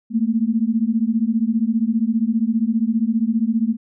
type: beating tone pair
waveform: sine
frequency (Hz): 218.2 / 233.2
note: A3 / A#3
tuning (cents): -14 / +1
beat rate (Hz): 15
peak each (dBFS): -19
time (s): 0.1-3.77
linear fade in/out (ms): 50
effects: none